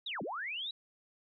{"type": "linear two-way sweep", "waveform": "sine", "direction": "down then up", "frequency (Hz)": [3953, 152.4, 3953], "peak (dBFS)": -36, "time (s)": [0.06, 0.71], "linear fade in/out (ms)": 5, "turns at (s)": 0.22, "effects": []}